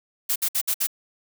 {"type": "noise bursts", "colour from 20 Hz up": "blue", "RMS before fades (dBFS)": -23, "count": 5, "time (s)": [0.29, 0.871], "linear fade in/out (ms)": 10, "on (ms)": 69, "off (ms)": 59, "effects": []}